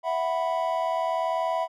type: chord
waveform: triangle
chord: E suspended second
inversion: none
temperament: equal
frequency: 659.3 / 740 / 987.8 Hz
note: E5 / F#5 / B5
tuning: 0 / 0 / 0 cents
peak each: -25 / -28 / -27 dBFS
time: 0.03-1.68 s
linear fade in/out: 50 ms
effects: none